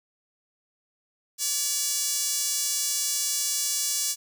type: tone with high-pass filter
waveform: sawtooth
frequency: 572 Hz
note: D5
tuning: 46 cents flat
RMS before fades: -27 dBFS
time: 1.38-4.16 s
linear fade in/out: 50 ms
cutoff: 6200 Hz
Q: 1.7
effects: none